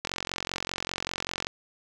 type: click train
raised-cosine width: 0.2 ms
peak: -12 dBFS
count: 65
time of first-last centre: 0.05-1.469 s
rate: 45.1 Hz
effects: 8-bit

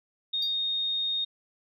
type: tone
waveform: sine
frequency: 3700 Hz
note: A#7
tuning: 14 cents flat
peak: -26 dBFS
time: 0.33-1.25 s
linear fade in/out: 10 ms
type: tone with exponential decay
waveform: triangle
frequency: 4689 Hz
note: D8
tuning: 4 cents flat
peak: -28 dBFS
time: 0.42-0.56 s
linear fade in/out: 5 ms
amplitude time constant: 30 ms
effects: none

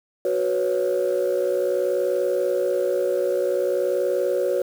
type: chord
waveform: sine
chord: F# suspended fourth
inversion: none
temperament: equal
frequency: 370 / 493.9 / 554.4 Hz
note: F#4 / B4 / C#5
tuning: 0 / 0 / 0 cents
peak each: -23 / -23 / -22 dBFS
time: 0.25-4.62 s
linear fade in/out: 2 ms
effects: tanh soft clip ceiling -14 dBFS + 7-bit

